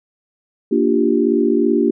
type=chord; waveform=sine; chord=G minor seventh; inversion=first; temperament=equal; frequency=233.1 / 293.7 / 349.2 / 392 Hz; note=Bb3 / D4 / F4 / G4; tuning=0 / 0 / 0 / 0 cents; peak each=-18 dBFS; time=0.71-1.91 s; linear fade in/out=10 ms; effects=none